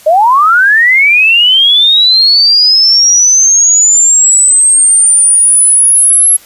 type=linear sweep; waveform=sine; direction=up; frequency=589 to 11230 Hz; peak=-3 dBFS; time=0.06-6.37 s; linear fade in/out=10 ms; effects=white hiss -38 dBFS RMS until 6.45 s + resampled to 32000 Hz